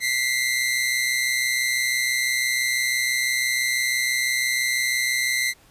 sawtooth tone pair together, 1967 / 2093 Hz, B6 / C7, -7 / 0 cents, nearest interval minor second, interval 107 cents, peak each -22 / -19 dBFS, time 0-5.54 s, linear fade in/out 50 ms, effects pink hiss -55 dBFS RMS until 5.7 s + resampled to 32000 Hz

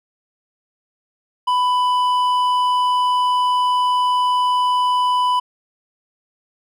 triangle tone with hard clipping, 995 Hz, B5, 13 cents sharp, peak -16 dBFS, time 1.47-5.4 s, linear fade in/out 10 ms, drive 10 dB, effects none

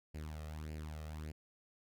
sawtooth tone with flanger, 77.1 Hz, D#2, 15 cents flat, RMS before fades -45 dBFS, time 0.14-1.32 s, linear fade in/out 10 ms, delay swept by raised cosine 0.41 to 1.61 ms, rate 1.7 Hz, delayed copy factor +0.7, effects none

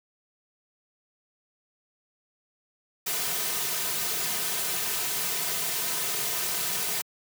white noise with comb filter, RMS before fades -29 dBFS, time 3.06-7.02 s, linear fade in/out 10 ms, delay 3.6 ms, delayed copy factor -0.7, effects high-pass 150 Hz 12 dB/octave

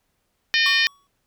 harmonic tone, 609 Hz, D#5, 37 cents flat, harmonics 3 / 4 / 5 / 6 / 7 / 8 / 9, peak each -20 / -22 / -24 / -26 / -27 / -28 / -29 dBFS, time 0.54-0.87 s, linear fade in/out 0 ms
square tone with exponential decay, 1124 Hz, C#6, 24 cents sharp, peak -26 dBFS, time 0.66-1.07 s, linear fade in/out 1 ms, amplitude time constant 88 ms
effects pink hiss -71 dBFS RMS until 1.26 s

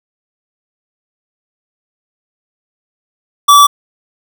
square tone, 1154 Hz, D6, 31 cents flat, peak -3 dBFS, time 3.48-3.67 s, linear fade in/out 10 ms, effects none

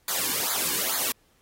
white noise with flanger, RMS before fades -27 dBFS, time 0.08-1.12 s, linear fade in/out 2 ms, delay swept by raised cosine 0.35 to 1.55 ms, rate 2.3 Hz, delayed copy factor -1, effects pink hiss -65 dBFS RMS until 1.41 s + AAC 48 kbps

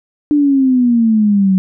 sine exponential sweep, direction down, 298.9 to 185.9 Hz, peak -8 dBFS, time 0.31-1.58 s, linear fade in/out 0 ms, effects none

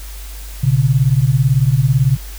sine beating tone pair, 123.47 / 141.47 Hz, B2 / C#3, 0 / +36 cents, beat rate 18 Hz, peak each -13 dBFS, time 0.63-2.17 s, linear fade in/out 10 ms, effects added 50 Hz sine -28 dBFS peak until 2.38 s + white hiss -37 dBFS RMS until 2.38 s

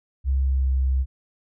sine tone with pitch glide, 66.9 to 65.71 Hz, C2 to C2, +39 to +8 cents, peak -18 dBFS, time 0.24-1.06 s, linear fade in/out 50 ms, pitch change -31 cents, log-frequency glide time 0.42-0.71 s, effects none

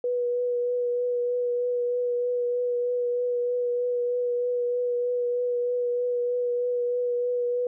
sine tone with vibrato, 488.2 Hz, B4, 20 cents flat, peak -23 dBFS, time 0.04-7.67 s, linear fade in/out 2 ms, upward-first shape triangle, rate 3.2 Hz, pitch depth 17 cents each way, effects none

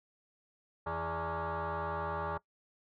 sine tone with frequency modulation, 164.81 Hz, E3, in tune, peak -32 dBFS, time 0.86-2.38 s, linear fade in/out 10 ms, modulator 250 Hz, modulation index 4.8, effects noise-tail reverb RT60 0.1 s tail -21 dB re dry + tanh soft clip ceiling -30 dBFS

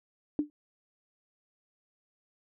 sine tone with exponential decay, 296.6 Hz, D4, 17 cents sharp, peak -21 dBFS, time 0.39-0.5 s, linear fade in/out 1 ms, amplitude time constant 23 ms, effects none

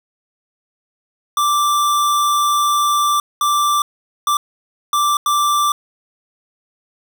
square tone bursts at uneven times, 1174.7 Hz, D6, in tune, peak -14 dBFS, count 5, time 1.37-3.2 / 3.41-3.82 / 4.27-4.37 / 4.93-5.17 / 5.26-5.72 s, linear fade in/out 2 ms, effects none

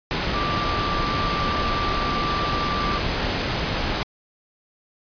sine tone in noise, 1174.7 Hz, D6, in tune, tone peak -25 dBFS, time 0.34-2.98 s, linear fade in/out 0 ms, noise pink, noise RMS -24 dBFS, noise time 0.11-4.03 s, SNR -4 dB, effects resampled to 11025 Hz

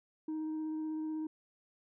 sine tone with vibrato, 312.5 Hz, D#4, 8 cents sharp, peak -32 dBFS, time 0.28-1.27 s, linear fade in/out 5 ms, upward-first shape sine, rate 16 Hz, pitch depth 10 cents each way, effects tanh soft clip ceiling -34 dBFS

